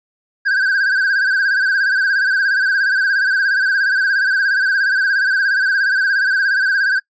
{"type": "tone with vibrato", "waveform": "triangle", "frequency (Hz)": 1568, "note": "G6", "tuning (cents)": 0, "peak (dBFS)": -11, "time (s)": [0.45, 7], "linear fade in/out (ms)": 20, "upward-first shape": "sine", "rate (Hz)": 17, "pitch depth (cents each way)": 80, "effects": ["noise-tail reverb RT60 0.1 s tail -23 dB re dry", "resampled to 16000 Hz"]}